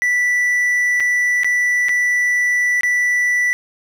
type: tone with dropouts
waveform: triangle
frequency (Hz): 1968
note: B6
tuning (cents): -7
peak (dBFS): -12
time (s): 0.02-3.53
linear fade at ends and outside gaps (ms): 0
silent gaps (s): 1-1.004 / 1.434-1.445 / 1.885-1.892 / 2.809-2.833
effects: none